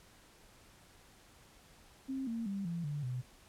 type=tone with pitch steps; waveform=sine; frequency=266.5 / 229.3 / 197.36 / 169.84 / 146.15 / 125.77 Hz; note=C4 / A#3 / G3 / F3 / D3 / B2; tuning=+32 / -28 / +12 / -48 / -8 / +32 cents; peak=-35 dBFS; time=2.08-3.22 s; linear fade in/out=20 ms; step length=190 ms; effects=pink hiss -61 dBFS RMS until 3.48 s + low-pass 12000 Hz 12 dB/octave